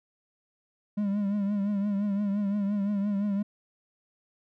triangle tone with vibrato, 202.5 Hz, G#3, 43 cents flat, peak -23 dBFS, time 0.97-3.43 s, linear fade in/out 10 ms, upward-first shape triangle, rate 5.8 Hz, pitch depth 69 cents each way, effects none

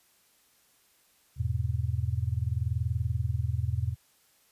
sine chord, E major, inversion none, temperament just, 82.41 / 103.01 / 123.61 Hz, E2 / G#2 / B2, 0 / -14 / +2 cents, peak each -31 dBFS, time 1.36-3.96 s, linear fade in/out 50 ms, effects white hiss -65 dBFS RMS until 4.51 s + resampled to 32000 Hz

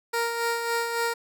15% pulse tone with tremolo, 466.2 Hz, A#4, in tune, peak -17 dBFS, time 0.13-1.14 s, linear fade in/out 10 ms, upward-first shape sine, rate 3.6 Hz, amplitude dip 45%, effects none

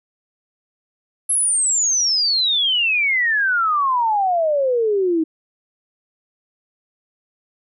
sine exponential sweep, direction down, 11175 to 311.6 Hz, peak -15 dBFS, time 1.29-5.24 s, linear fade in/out 10 ms, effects none

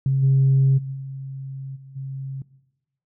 sine tone with level steps, 134.9 Hz, C#3, 47 cents flat, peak -16 / -12 / -30 / -41 / -28 dBFS, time 0.06-2.42 s, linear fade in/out 2 ms, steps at 0.22 / 0.77 / 1.75 / 1.95 s, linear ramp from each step 20 ms, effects noise-tail reverb RT60 1.0 s tail -19 dB re dry + tanh soft clip ceiling -10 dBFS

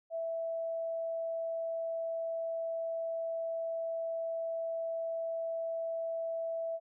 sine tone, 659.3 Hz, E5, in tune, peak -33 dBFS, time 0.1-6.8 s, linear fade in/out 50 ms, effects none

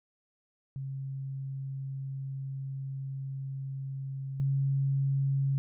sine tone pair in turn, 135.4 / 137.05 Hz, C#3 / C#3, -40 / -19 cents, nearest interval unison, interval 21 cents, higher second, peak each -34 / -25 dBFS, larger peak second, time 0.76-4.4 / 4.4-5.58 s, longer first, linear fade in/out 0 ms, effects none

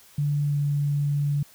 sine tone with pitch glide, 145.5 to 144.24 Hz, D3 to D3, -16 to -31 cents, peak -21 dBFS, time 0.18-1.43 s, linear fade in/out 5 ms, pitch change -15 cents, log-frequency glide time 0.45-0.56 s, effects white hiss -53 dBFS RMS until 1.54 s

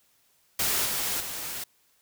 white noise with level steps, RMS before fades -26 / -29 / -35 dBFS, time 0.59-1.64 s, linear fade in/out 5 ms, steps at 0.85 / 1.2 s, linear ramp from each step 5 ms, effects white hiss -66 dBFS RMS until 2.01 s

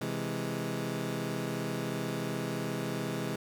20% pulse chord, C augmented, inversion none, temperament equal, 130.81 / 164.81 / 207.7 Hz, C3 / E3 / G#3, 0 / 0 / 0 cents, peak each -32 dBFS, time 0.01-3.36 s, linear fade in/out 5 ms, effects none

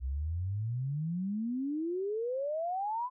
sine exponential sweep, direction up, 61.74 to 1024 Hz, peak -31 dBFS, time 0-3.1 s, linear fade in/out 50 ms, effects none

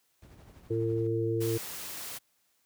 brown noise with tremolo, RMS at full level -47 dBFS, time 0.22-1.07 s, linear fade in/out 2 ms, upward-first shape triangle, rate 12 Hz, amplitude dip 55%
harmonic tone, 113.2 Hz, A2, 50 cents sharp, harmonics 1 / 3 / 4, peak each -31 / -31 / -31 dBFS, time 0.7-1.58 s, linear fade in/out 10 ms
white noise, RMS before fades -40 dBFS, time 1.4-2.19 s, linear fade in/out 20 ms
effects white hiss -72 dBFS RMS until 2.65 s + high-pass 60 Hz 12 dB/octave

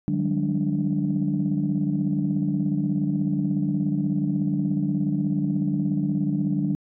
sine tone cluster, 151 / 185.1 / 201.7 / 292.3 Hz, D3 / F#3 / G3 / D4, +48 / +1 / +50 / -8 cents, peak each -26 dBFS, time 0.08-6.75 s, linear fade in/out 0 ms, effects tanh soft clip ceiling -13 dBFS

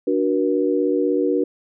sine chord, D augmented, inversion none, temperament equal with one note detuned, 293.7 / 370 / 477.9 Hz, D4 / F#4 / A#4, 0 / 0 / +43 cents, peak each -21 dBFS, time 0.07-1.44 s, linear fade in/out 5 ms, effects none

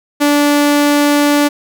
sawtooth tone, 290.8 Hz, D4, 17 cents flat, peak -5 dBFS, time 0.2-1.49 s, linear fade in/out 20 ms, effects none

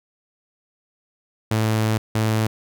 sawtooth tone bursts at uneven times, 109.7 Hz, A2, 5 cents flat, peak -14 dBFS, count 2, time 1.51-1.98 / 2.15-2.47 s, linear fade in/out 5 ms, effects none

